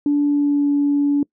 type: tone with pitch glide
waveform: sine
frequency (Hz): 289.7 to 286.5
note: D4 to D4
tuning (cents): -24 to -43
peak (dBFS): -13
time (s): 0.06-1.23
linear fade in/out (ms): 2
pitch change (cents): -19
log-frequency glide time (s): 0.25-0.7
effects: noise-tail reverb RT60 0.1 s tail -25 dB re dry + tanh soft clip ceiling -9 dBFS